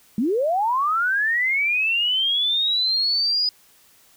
sine linear sweep, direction up, 198.6 to 4978 Hz, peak -18 dBFS, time 0.18-3.49 s, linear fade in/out 2 ms, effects white hiss -55 dBFS RMS until 4.16 s

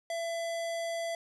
square tone, 670 Hz, E5, 28 cents sharp, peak -33 dBFS, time 0.1-1.15 s, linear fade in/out 2 ms, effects resampled to 24000 Hz + 11-bit

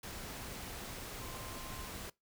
sine tone in noise, 1046.5 Hz, C6, in tune, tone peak -52 dBFS, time 1.21-1.88 s, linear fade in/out 5 ms, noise pink, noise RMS -45 dBFS, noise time 0.03-2.1 s, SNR -10 dB, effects noise-tail reverb RT60 0.2 s tail -23 dB re dry

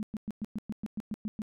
sine tone bursts, 213.2 Hz, G#3, 46 cents sharp, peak -31 dBFS, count 11, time 0-1.419 s, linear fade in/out 0 ms, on 29 ms, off 110 ms, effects none

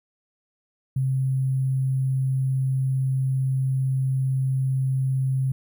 sine tone with sample-and-hold, 132.3 Hz, C3, 20 cents sharp, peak -20 dBFS, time 0.96-5.52 s, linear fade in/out 5 ms, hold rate 11025 Hz, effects none

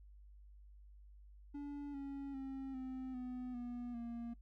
triangle tone with pitch steps, 286.8 / 277.4 / 268.2 / 259.4 / 250.8 / 242.6 / 234.6 Hz, D4 / C#4 / C4 / C4 / B3 / B3 / A#3, -41 / +1 / +43 / -15 / +27 / -31 / +11 cents, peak -40 dBFS, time 1.54-4.34 s, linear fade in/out 10 ms, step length 400 ms, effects noise-tail reverb RT60 0.1 s tail -18 dB re dry + added 50 Hz sine -56 dBFS peak until 4.41 s

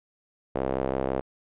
sawtooth tone with band-pass filter, 66 Hz, C2, 16 cents sharp, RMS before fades -28 dBFS, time 0.55-1.21 s, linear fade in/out 5 ms, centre 530 Hz, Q 1.7, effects resampled to 8000 Hz

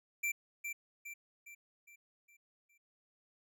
square tone with echo, 2349 Hz, D7, in tune, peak -33 dBFS, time 0.23-0.32 s, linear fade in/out 10 ms, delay 410 ms, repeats 6, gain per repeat -6 dB, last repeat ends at 2.78 s, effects none

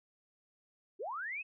sine linear sweep, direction up, 330 to 2637 Hz, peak -37 dBFS, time 0.99-1.43 s, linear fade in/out 20 ms, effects none

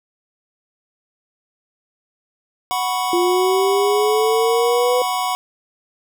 square chord, F# suspended fourth, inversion none, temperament equal, 740 / 987.8 / 1108.7 Hz, F#5 / B5 / C#6, 0 / 0 / 0 cents, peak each -23 / -24 / -26 dBFS, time 2.71-5.35 s, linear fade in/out 0 ms
sine linear sweep, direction up, 346.2 to 502 Hz, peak -15 dBFS, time 3.13-5.02 s, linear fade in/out 2 ms
effects none

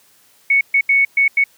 sine tone bursts at uneven times, 2217 Hz, C#7, in tune, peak -10 dBFS, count 5, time 0.5-0.61 / 0.74-0.81 / 0.89-1.05 / 1.17-1.28 / 1.37-1.44 s, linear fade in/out 5 ms, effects white hiss -53 dBFS RMS until 1.57 s + high-pass 80 Hz 12 dB/octave

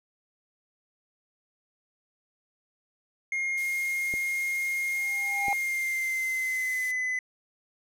triangle tone with pitch glide, 2135 to 2015 Hz, C7 to B6, +34 to +34 cents, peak -25 dBFS, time 3.32-7.19 s, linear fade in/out 2 ms, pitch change -100 cents, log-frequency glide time 5.5-6.91 s
violet noise, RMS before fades -37 dBFS, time 3.57-6.92 s, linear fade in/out 10 ms
clicks, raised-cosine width 2 ms, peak -25 dBFS, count 2, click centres 4.139 / 5.483 s
triangle tone with exponential growth, 803 Hz, G5, 41 cents sharp, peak -22 dBFS, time 4.93-5.53 s, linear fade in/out 1 ms, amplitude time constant 130 ms
effects low-pass 11000 Hz 12 dB/octave

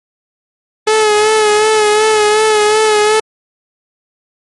sawtooth tone with vibrato, 427.9 Hz, A4, 48 cents flat, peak -4 dBFS, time 0.87-3.2 s, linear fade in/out 5 ms, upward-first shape sine, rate 2.7 Hz, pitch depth 36 cents each way, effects MP3 48 kbps

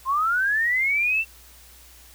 sine linear sweep, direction up, 1026 to 2710 Hz, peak -19 dBFS, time 0.05-1.25 s, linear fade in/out 50 ms, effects added 60 Hz sine -51 dBFS peak until 2.14 s + white hiss -50 dBFS RMS until 2.14 s

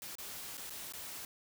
white noise with dropouts, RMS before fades -45 dBFS, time 0.02-1.25 s, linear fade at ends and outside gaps 1 ms, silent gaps 0.154-0.184 / 0.571-0.577 / 0.697-0.704 / 0.923-0.936 s, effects none

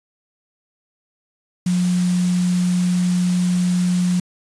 sine tone in noise, 179.3 Hz, F3, 46 cents sharp, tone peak -15 dBFS, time 1.66-4.2 s, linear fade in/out 5 ms, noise white, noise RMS -32 dBFS, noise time 1.66-4.2 s, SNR +14 dB, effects resampled to 22050 Hz

